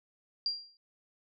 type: tone with exponential decay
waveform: sine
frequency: 4762 Hz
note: D8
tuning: 23 cents sharp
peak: -26 dBFS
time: 0.46-0.77 s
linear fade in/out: 1 ms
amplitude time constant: 66 ms
effects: none